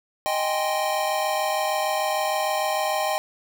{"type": "chord", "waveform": "square", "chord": "Ab major seventh", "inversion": "second", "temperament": "equal", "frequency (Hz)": [622.3, 784, 830.6, 1046.5], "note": ["Eb5", "G5", "Ab5", "C6"], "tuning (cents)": [0, 0, 0, 0], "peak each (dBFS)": [-27, -27, -32, -31], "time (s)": [0.26, 3.18], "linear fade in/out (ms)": 0, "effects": []}